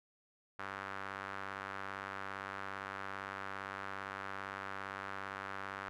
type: tone with band-pass filter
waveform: sawtooth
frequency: 97.6 Hz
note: G2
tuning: 7 cents flat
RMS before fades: -44 dBFS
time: 0.59-5.89 s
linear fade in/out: 0 ms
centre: 1400 Hz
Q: 2.2
effects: none